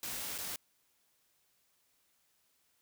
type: noise with dropouts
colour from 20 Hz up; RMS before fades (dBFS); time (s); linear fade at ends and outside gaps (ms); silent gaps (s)
white; -40; 0.03-0.56; 1; 0.38-0.385
effects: white hiss -74 dBFS RMS until 2.81 s